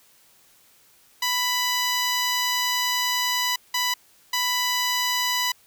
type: tone bursts at uneven times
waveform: 10% pulse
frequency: 990 Hz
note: B5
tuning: 4 cents sharp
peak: -13 dBFS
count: 3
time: 1.22-3.56 / 3.74-3.94 / 4.33-5.52 s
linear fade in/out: 5 ms
effects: white hiss -57 dBFS RMS until 5.66 s